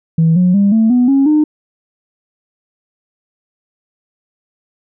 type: tone with pitch steps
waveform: sine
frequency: 162.8 / 180.64 / 200.4 / 222.4 / 246.8 / 273.8 / 303.8 Hz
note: E3 / F#3 / G3 / A3 / B3 / C#4 / D#4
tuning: -21 / -41 / +38 / +19 / -1 / -21 / -41 cents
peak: -6 dBFS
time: 0.18-1.44 s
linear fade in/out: 5 ms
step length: 180 ms
effects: tanh soft clip ceiling -4 dBFS